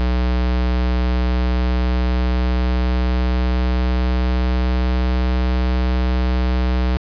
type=tone with pitch glide; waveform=square; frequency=61.74 to 62.49 Hz; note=B1 to B1; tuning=0 to +21 cents; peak=-16 dBFS; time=0-6.97 s; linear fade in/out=0 ms; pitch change=+21 cents; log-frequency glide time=0.93-5.25 s; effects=resampled to 11025 Hz + 9-bit